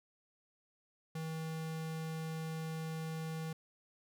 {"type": "tone", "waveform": "square", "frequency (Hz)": 160.2, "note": "E3", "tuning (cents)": -49, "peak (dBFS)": -39, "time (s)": [1.15, 3.53], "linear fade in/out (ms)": 5, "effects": []}